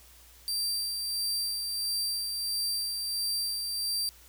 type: tone with tremolo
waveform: sawtooth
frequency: 4699 Hz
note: D8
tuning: in tune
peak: -25 dBFS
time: 0.48-4.09 s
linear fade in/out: 0 ms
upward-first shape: sine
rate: 1.5 Hz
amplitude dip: 35%
effects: added 60 Hz sine -57 dBFS peak until 4.28 s + white hiss -56 dBFS RMS until 4.28 s